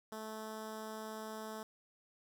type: tone with notch filter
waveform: 10% pulse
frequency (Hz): 218.1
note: A3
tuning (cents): -15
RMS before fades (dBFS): -45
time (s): 0.12-1.63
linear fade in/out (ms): 2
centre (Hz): 2700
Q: 1.7
effects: none